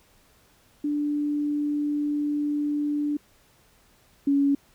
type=tone pair in turn; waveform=sine; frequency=293.7 / 280.8 Hz; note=D4 / C#4; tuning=0 / +22 cents; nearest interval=minor second; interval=78 cents; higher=first; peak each=-23 / -18 dBFS; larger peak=second; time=0.84-3.17 / 4.27-4.55 s; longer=first; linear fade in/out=5 ms; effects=pink hiss -60 dBFS RMS until 4.74 s